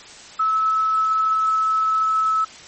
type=tone; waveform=sine; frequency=1300 Hz; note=E6; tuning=24 cents flat; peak=-16 dBFS; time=0.39-2.45 s; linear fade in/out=10 ms; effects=white hiss -41 dBFS RMS until 2.67 s + MP3 32 kbps